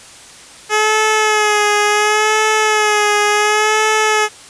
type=tone with vibrato; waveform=10% pulse; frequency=424.5 Hz; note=G#4; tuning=38 cents sharp; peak=-3 dBFS; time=0.69-4.29 s; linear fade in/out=50 ms; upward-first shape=sine; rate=0.7 Hz; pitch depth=38 cents each way; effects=white hiss -38 dBFS RMS until 4.49 s + resampled to 22050 Hz